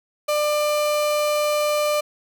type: tone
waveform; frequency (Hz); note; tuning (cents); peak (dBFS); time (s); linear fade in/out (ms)
35% pulse; 596; D5; +25; -17; 0.28-2.01; 10
effects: none